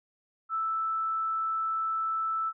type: tone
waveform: sine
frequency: 1318.5 Hz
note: E6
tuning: in tune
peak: -27 dBFS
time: 0.49-2.53 s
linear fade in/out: 50 ms
effects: none